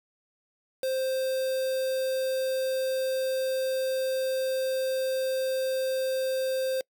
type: tone with quantisation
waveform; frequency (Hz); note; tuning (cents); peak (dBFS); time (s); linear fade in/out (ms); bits
triangle; 524; C5; +2; -24; 0.83-6.81; 2; 6
effects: noise-tail reverb RT60 0.1 s tail -26 dB re dry